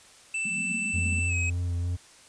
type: tone with pitch glide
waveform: square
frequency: 2654 to 2543 Hz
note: E7 to D#7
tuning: +11 to +37 cents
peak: -28 dBFS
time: 0.34-1.5 s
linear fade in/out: 5 ms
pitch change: -74 cents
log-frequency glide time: 1.28-1.34 s
type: band-pass noise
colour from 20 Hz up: pink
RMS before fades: -37 dBFS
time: 0.45-1.2 s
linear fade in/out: 10 ms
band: 170 to 240 Hz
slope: 96 dB/octave
type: tone with vibrato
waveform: triangle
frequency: 87.5 Hz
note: F2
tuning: 4 cents sharp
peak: -24 dBFS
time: 0.93-1.97 s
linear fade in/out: 20 ms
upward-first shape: sine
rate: 3.3 Hz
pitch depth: 20 cents each way
effects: white hiss -53 dBFS RMS until 2.28 s + resampled to 22050 Hz